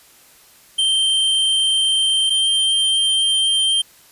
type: tone pair in turn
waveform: square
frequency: 3136 / 3152 Hz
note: G7 / G7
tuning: 0 / +9 cents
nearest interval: unison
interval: 9 cents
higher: second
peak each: -15 dBFS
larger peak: neither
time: 0.78-2.3 / 2.3-3.82 s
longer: neither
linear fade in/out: 10 ms
effects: white hiss -49 dBFS RMS until 4.11 s + resampled to 32000 Hz